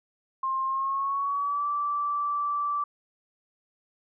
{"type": "tone with pitch glide", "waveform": "sine", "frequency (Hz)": [1061, 1163.7], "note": ["C6", "D6"], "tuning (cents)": [24, -16], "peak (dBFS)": -25, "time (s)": [0.43, 2.84], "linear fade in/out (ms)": 5, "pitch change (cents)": 160, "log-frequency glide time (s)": [0.65, 1.67], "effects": []}